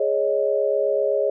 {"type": "chord", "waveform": "sine", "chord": "Ab suspended fourth", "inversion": "none", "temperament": "equal", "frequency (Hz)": [415.3, 554.4, 622.3], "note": ["Ab4", "Db5", "Eb5"], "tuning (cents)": [0, 0, 0], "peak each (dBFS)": [-23, -21, -24], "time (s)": [0, 1.3], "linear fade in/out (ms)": 5, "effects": []}